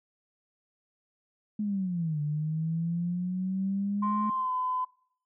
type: linear two-way sweep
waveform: sine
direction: down then up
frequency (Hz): 214.1 to 146.8 to 214.1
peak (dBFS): -27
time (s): 1.59-4.3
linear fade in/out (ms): 5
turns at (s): 2.21
type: tone with pitch glide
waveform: sine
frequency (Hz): 1046.5 to 1013.8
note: C6 to B5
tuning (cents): 0 to +45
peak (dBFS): -27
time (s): 4.02-4.85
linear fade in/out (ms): 10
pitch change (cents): -55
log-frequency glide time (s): 4.34-4.52
effects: noise-tail reverb RT60 0.6 s tail -22 dB re dry + tanh soft clip ceiling -17 dBFS

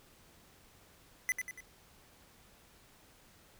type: tone with echo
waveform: square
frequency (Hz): 2010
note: B6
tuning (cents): +30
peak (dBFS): -29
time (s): 1.29-1.32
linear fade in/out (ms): 0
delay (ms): 95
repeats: 3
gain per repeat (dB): -6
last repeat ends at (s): 1.605
effects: pink hiss -62 dBFS RMS until 3.59 s

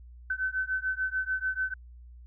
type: beating tone pair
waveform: sine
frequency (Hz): 1520 / 1526.8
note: F#6 / G6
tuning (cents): +46 / -46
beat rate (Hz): 6.8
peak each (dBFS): -31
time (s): 0.3-1.74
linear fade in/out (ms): 5
effects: added 60 Hz sine -46 dBFS peak until 2.26 s

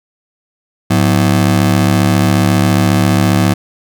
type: ring-modulated tone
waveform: 30% pulse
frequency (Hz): 142.3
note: C#3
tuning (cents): +46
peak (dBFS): -3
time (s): 0.9-3.54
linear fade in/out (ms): 10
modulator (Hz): 37.3
effects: none

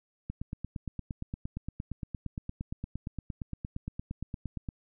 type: click train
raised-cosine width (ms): 5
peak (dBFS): -23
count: 39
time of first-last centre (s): 0.3-4.688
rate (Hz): 8.66
effects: none

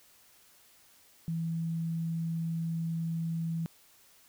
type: tone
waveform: sine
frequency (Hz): 164.81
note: E3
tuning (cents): 0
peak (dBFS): -30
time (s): 1.28-3.66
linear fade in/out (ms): 0
effects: white hiss -61 dBFS RMS until 4.28 s

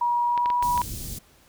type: tone with pitch glide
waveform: sine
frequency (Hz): 958 to 971.9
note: A#5 to B5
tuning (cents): +47 to -28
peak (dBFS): -20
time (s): 0.01-0.82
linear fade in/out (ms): 5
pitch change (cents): +25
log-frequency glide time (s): 0.26-0.53
type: clicks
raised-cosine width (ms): 0.3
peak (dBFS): -17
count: 6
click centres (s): 0.377 / 0.459 / 0.502 / 0.626 / 0.777 / 0.817
type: band-stop noise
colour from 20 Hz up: pink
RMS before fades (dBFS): -34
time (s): 0.62-1.19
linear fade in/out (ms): 10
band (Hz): 210 to 5900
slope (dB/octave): 12
effects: pink hiss -57 dBFS RMS until 1.48 s

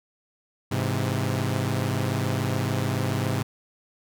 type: chord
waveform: sawtooth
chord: Ab augmented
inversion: none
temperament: equal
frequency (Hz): 103.83 / 130.81 / 164.81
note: Ab2 / C3 / E3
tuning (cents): 0 / 0 / 0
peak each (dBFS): -23 / -23 / -29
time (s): 0.71-3.43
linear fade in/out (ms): 10
effects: none

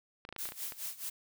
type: clicks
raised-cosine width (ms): 0.3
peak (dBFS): -28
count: 8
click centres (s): 0.251 / 0.29 / 0.326 / 0.363 / 0.455 / 0.489 / 0.521 / 0.722
type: noise with tremolo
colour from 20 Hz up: blue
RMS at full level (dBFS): -38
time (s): 0.38-1.1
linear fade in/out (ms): 10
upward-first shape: sine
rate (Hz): 4.7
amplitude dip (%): 85
effects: none

